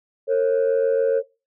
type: tone pair together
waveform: sine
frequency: 456 / 543 Hz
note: A#4 / C#5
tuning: -38 / -36 cents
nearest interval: minor third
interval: 302 cents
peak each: -17 dBFS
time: 0.27-1.23 s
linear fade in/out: 50 ms
effects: noise-tail reverb RT60 0.3 s tail -23 dB re dry + tanh soft clip ceiling -13 dBFS